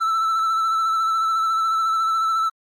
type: tone with vibrato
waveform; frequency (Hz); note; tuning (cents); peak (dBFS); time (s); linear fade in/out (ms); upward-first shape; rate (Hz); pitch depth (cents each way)
triangle; 1323; E6; +6; -16; 0-2.5; 20; sine; 14; 25
effects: Opus 24 kbps